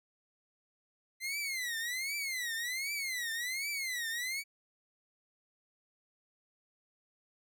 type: tone with vibrato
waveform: sawtooth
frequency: 2046 Hz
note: C7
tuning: 39 cents flat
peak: -31 dBFS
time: 1.2-4.44 s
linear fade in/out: 50 ms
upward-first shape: triangle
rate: 1.3 Hz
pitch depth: 240 cents each way
effects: none